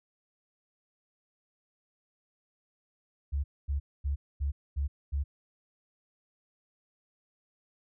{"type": "tone bursts", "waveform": "sine", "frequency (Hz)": 70.6, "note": "C#2", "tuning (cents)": 32, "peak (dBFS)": -27, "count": 6, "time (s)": [3.32, 5.24], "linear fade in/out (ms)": 20, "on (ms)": 120, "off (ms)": 240, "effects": []}